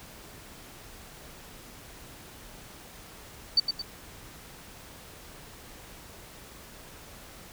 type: tone with echo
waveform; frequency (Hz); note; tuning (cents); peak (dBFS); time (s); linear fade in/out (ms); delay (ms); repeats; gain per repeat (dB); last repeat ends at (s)
sine; 4575; D8; -46; -17; 3.57-3.6; 5; 110; 2; -7; 3.82
effects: pink hiss -48 dBFS RMS until 7.52 s